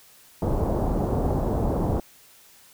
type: low-pass noise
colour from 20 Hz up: pink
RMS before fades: -24 dBFS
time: 0.42-2 s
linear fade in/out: 2 ms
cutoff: 830 Hz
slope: 24 dB/octave
effects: white hiss -53 dBFS RMS until 2.73 s